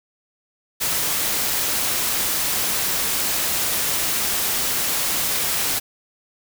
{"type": "noise", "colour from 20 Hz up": "white", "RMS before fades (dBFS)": -22, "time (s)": [0.8, 5.8], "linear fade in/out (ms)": 20, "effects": []}